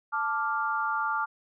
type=chord; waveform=sine; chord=D minor; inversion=second; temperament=equal; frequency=880 / 1174.7 / 1396.9 Hz; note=A5 / D6 / F6; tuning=0 / 0 / 0 cents; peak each=-31 / -30 / -30 dBFS; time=0.12-1.26 s; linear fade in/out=20 ms; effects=none